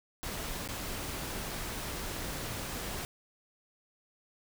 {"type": "noise with dropouts", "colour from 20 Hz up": "pink", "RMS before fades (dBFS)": -38, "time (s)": [0.23, 3.05], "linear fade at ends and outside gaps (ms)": 0, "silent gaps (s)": [0.676, 0.688], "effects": []}